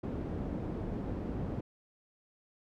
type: low-pass noise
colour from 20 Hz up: white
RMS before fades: -37 dBFS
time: 0.03-1.61 s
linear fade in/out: 10 ms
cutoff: 290 Hz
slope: 12 dB/octave
effects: none